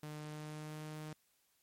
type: tone with pitch glide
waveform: sawtooth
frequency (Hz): 151.3 to 153.86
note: D#3 to D#3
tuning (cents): -48 to -19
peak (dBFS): -40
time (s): 0.03-1.13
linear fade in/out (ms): 2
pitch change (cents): +29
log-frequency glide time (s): 0.17-0.85
effects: white hiss -75 dBFS RMS until 1.62 s + MP3 64 kbps